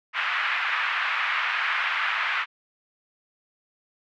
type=band-pass noise; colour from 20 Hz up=pink; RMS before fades=-26 dBFS; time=0.13-2.46 s; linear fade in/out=50 ms; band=1200 to 2600 Hz; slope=24 dB/octave; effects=none